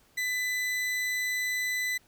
40% pulse tone, 2000 Hz, B6, 21 cents sharp, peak -27 dBFS, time 0.17-1.98 s, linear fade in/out 10 ms, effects pink hiss -63 dBFS RMS until 2.07 s

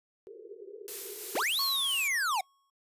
pink band-pass noise, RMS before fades -47 dBFS, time 0.27-1.43 s, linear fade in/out 0 ms, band 370 to 470 Hz, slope 96 dB/octave
blue noise with tremolo, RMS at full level -38 dBFS, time 0.88-2.08 s, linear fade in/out 0 ms, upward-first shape sine, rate 3 Hz, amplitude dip 30%
square linear two-way sweep, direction up then down, 233.1 to 4462 to 709 Hz, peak -28 dBFS, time 1.35-2.41 s, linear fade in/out 5 ms, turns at 1.61 s
square tone with exponential decay, 1100 Hz, C#6, 14 cents flat, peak -34 dBFS, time 1.59-2.7 s, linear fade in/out 2 ms, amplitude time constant 240 ms
effects noise-tail reverb RT60 0.1 s tail -25 dB re dry + resampled to 32000 Hz

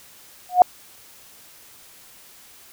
sine tone with exponential growth, 724 Hz, F#5, 38 cents flat, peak -3 dBFS, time 0.49-0.62 s, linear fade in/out 1 ms, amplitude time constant 28 ms, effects white hiss -48 dBFS RMS until 2.72 s

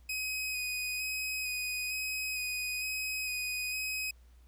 sawtooth tone with vibrato, 2511 Hz, D#7, 15 cents sharp, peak -30 dBFS, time 0.09-4.11 s, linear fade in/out 5 ms, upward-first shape square, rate 1.1 Hz, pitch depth 13 cents each way, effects added 60 Hz sine -55 dBFS peak until 4.47 s + pink hiss -70 dBFS RMS until 4.47 s

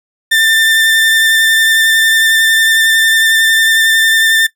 30% pulse tone with vibrato, 1789 Hz, A6, 28 cents sharp, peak -5 dBFS, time 0.31-4.47 s, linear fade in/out 10 ms, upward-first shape sine, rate 11 Hz, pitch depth 12 cents each way, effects noise-tail reverb RT60 0.1 s tail -18 dB re dry

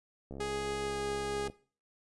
click train, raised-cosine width 2 ms, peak -30 dBFS, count 82, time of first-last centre 0.31-1.499 s, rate 68.1 Hz
sawtooth tone with pitch glide, 415.3 to 412.2 Hz, G#4 to G#4, 0 to -13 cents, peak -30 dBFS, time 0.4-1.48 s, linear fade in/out 5 ms, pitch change -13 cents, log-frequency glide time 0.86-0.92 s
effects noise-tail reverb RT60 0.4 s tail -19 dB re dry + resampled to 24000 Hz

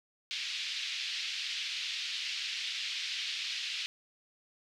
pink band-pass noise, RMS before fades -37 dBFS, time 0.31-3.86 s, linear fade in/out 0 ms, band 2500 to 4700 Hz, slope 24 dB/octave, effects none

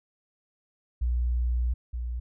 sine tone pair in turn, 60.5 / 60.08 Hz, B1 / B1, -35 / -47 cents, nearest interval unison, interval 12 cents, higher first, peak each -23 / -29 dBFS, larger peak first, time 1.01-1.74 / 1.93-2.2 s, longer first, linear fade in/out 10 ms, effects none

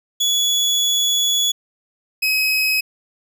30% pulse tone pair in turn, 3397 / 2545 Hz, G#7 / D#7, +38 / +39 cents, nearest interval perfect fourth, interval 499 cents, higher first, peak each -13 dBFS, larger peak neither, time 0.2-1.52 / 2.22-2.81 s, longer first, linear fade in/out 10 ms, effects none

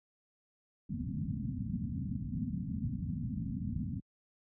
white low-pass noise, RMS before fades -36 dBFS, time 0.89-4 s, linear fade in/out 5 ms, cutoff 260 Hz, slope 96 dB/octave, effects high-pass 60 Hz 12 dB/octave

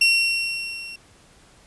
30% pulse tone with level ramp, 2731 Hz, F7, 39 cents flat, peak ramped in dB -10 to -32 dBFS, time 0.01-0.96 s, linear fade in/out 5 ms, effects pink hiss -53 dBFS RMS until 1.66 s + resampled to 24000 Hz

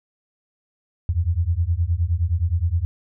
sine beating tone pair, 80.7 / 90.3 Hz, E2 / F#2, -36 / -42 cents, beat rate 9.6 Hz, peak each -21 dBFS, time 1.09-2.85 s, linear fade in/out 0 ms, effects none

